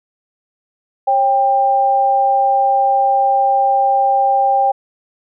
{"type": "tone pair together", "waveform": "sine", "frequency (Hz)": [546, 792.5], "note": ["C#5", "G5"], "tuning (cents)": [-26, 19], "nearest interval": "tritone", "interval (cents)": 645, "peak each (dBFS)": [-19, -11], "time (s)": [1.07, 4.72], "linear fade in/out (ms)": 10, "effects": []}